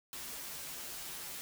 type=noise with comb filter; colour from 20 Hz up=white; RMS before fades=-44 dBFS; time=0.13-1.41 s; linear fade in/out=0 ms; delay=9.7 ms; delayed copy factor=-0.75; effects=none